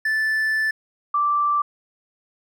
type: tone pair in turn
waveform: triangle / sine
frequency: 1755 / 1171.3 Hz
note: A6 / D6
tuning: -5 / -5 cents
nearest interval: perfect fifth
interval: 700 cents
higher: first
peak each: -17 dBFS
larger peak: neither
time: 0.05-0.71 / 1.14-1.62 s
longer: first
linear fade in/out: 5 ms
effects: none